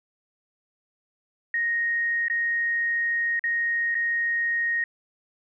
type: tone with dropouts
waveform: sine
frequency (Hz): 1867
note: A#6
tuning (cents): +2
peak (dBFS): -22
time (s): 1.54-4.84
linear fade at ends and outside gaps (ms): 2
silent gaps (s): 2.283-2.299 / 3.394-3.439 / 3.945-3.951
effects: none